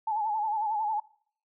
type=tone with vibrato; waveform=sine; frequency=858 Hz; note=A5; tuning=44 cents flat; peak=-26 dBFS; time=0.07-1 s; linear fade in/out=5 ms; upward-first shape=sine; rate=11 Hz; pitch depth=73 cents each way; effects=noise-tail reverb RT60 0.6 s tail -24 dB re dry